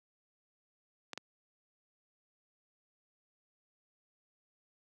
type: clicks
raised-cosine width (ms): 0.2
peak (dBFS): -22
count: 2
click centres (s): 1.133 / 1.176
effects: high-pass 200 Hz 12 dB/octave